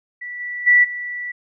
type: tone with level steps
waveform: sine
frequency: 1959 Hz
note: B6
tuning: 15 cents flat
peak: -28 / -25 / -9 / -25 dBFS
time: 0.21-1.32 s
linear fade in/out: 10 ms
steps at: 0.39 / 0.66 / 0.83 s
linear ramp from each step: 20 ms
effects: none